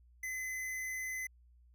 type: tone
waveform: square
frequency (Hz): 2033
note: B6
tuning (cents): +50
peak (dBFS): -38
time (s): 0.23-1.27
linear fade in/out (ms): 5
effects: added 60 Hz sine -60 dBFS peak until 1.74 s